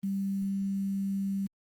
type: tone with quantisation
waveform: sine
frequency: 196 Hz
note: G3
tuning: in tune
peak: -28 dBFS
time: 0.03-1.47 s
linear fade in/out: 10 ms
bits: 9
effects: Opus 24 kbps